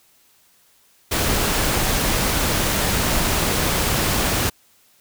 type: noise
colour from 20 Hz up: pink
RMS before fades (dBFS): -20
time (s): 1.11-4.5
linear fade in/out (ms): 10
effects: white hiss -57 dBFS RMS until 5 s